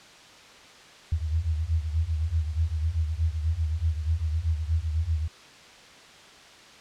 sine tone cluster, 77.7 / 82.4 / 85.7 Hz, D#2 / E2 / F2, -2 / 0 / -32 cents, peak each -26 / -31 / -30 dBFS, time 1.12-5.28 s, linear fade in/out 5 ms, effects white hiss -49 dBFS RMS until 6.8 s + low-pass 5000 Hz 12 dB/octave

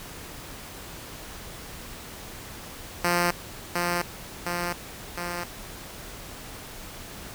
5% pulse tone with echo, 174.61 Hz, F3, in tune, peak -10 dBFS, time 3.04-3.31 s, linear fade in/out 5 ms, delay 710 ms, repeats 3, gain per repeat -3 dB, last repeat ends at 5.44 s, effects pink hiss -41 dBFS RMS until 7.34 s

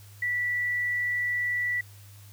sine tone, 1959 Hz, B6, 15 cents flat, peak -25 dBFS, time 0.22-1.81 s, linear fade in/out 5 ms, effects added 101 Hz sine -47 dBFS peak until 2.32 s + white hiss -55 dBFS RMS until 2.32 s

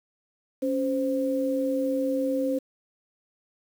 sine tone pair together, 276 / 521 Hz, C#4 / C5, -7 / -7 cents, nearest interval major seventh, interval 1100 cents, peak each -26 dBFS, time 0.62-2.59 s, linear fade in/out 10 ms, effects 8-bit

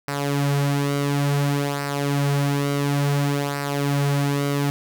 sawtooth tone with flanger, 142.1 Hz, C#3, 43 cents sharp, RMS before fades -22 dBFS, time 0.08-4.7 s, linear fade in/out 0 ms, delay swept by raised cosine 0.29 to 5.89 ms, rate 0.57 Hz, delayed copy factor -0.6, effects none

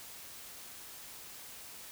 silence, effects white hiss -49 dBFS RMS until 1.91 s

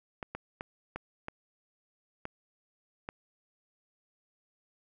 clicks, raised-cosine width 0.5 ms, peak -22 dBFS, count 7, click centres 0.228 / 0.35 / 0.609 / 0.96 / 1.284 / 2.254 / 3.089 s, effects none

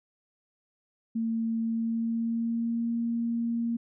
sine tone with pitch glide, 226.7 to 232.9 Hz, A#3 to A#3, -48 to -1 cents, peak -26 dBFS, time 1.15-3.77 s, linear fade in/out 10 ms, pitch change +47 cents, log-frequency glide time 1.61-2.93 s, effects none

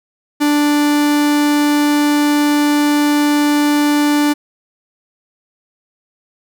45% pulse tone, 293.7 Hz, D4, in tune, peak -11 dBFS, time 0.4-4.34 s, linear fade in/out 20 ms, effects none

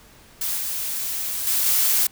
blue noise with level steps, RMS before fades -25 / -27 / -21 / -19 dBFS, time 0.41-2.07 s, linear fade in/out 5 ms, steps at 0.57 / 1.47 / 1.66 s, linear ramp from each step 2 ms, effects pink hiss -50 dBFS RMS until 2.11 s

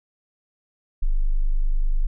sine tone, 25.12 Hz, G0, 43 cents sharp, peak -16 dBFS, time 1.02-2.07 s, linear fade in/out 10 ms, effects none

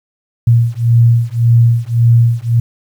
sine beating tone pair, 116.4 / 118.2 Hz, A#2 / A#2, -2 / +24 cents, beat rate 1.8 Hz, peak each -10 dBFS, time 0.47-2.6 s, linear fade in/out 5 ms, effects 7-bit

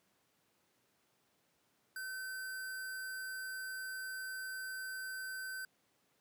sine tone with sample-and-hold, 1528 Hz, G6, 45 cents flat, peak -40 dBFS, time 1.96-5.65 s, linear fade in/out 2 ms, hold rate 6300 Hz, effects pink hiss -75 dBFS RMS until 6.2 s + high-pass 150 Hz 12 dB/octave

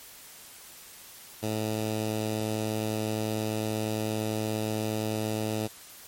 10% pulse tone with notch filter, 108.6 Hz, A2, 22 cents flat, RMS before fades -30 dBFS, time 1.42-5.68 s, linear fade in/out 20 ms, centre 1600 Hz, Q 1.7, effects white hiss -48 dBFS RMS until 6.07 s + MP3 64 kbps

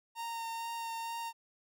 45% pulse tone with vibrato, 920 Hz, A#5, 23 cents flat, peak -37 dBFS, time 0.15-1.33 s, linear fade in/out 50 ms, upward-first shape sine, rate 2.2 Hz, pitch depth 13 cents each way, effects none

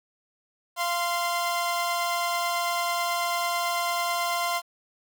sawtooth tone pair together, 692.3 / 1043 Hz, F5 / C6, -15 / -6 cents, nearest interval perfect fifth, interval 709 cents, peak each -24 dBFS, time 0.76-4.62 s, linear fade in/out 50 ms, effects 9-bit

